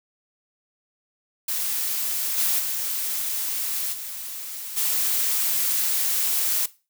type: noise with level steps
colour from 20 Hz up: blue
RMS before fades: -26 / -22 / -27 / -34 / -23 dBFS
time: 1.48-6.66 s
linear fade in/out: 5 ms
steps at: 2.37 / 2.58 / 3.92 / 4.76 s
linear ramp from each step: 20 ms
effects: noise-tail reverb RT60 0.3 s tail -18 dB re dry